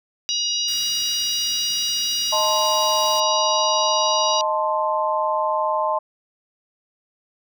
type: harmonic tone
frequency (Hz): 956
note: A#5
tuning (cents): +43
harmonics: 3 / 4 / 5 / 6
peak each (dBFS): -26 / -26 / -26 / -26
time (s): 0.29-4.41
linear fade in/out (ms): 0
type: band-stop noise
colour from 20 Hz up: white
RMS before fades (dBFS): -36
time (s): 0.68-3.2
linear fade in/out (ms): 2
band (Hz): 310 to 1200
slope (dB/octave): 48
type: chord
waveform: sine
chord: A diminished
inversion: second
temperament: equal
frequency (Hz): 622.3 / 880 / 1046.5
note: Eb5 / A5 / C6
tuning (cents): 0 / 0 / 0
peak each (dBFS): -23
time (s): 2.32-5.99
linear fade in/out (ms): 10
effects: none